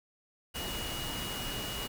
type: tone in noise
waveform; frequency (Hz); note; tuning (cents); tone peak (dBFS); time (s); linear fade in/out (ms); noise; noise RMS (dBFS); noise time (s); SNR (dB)
sine; 2893; F#7; -40; -40; 0.54-1.88; 20; pink; -38; 0.54-1.88; -5
effects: none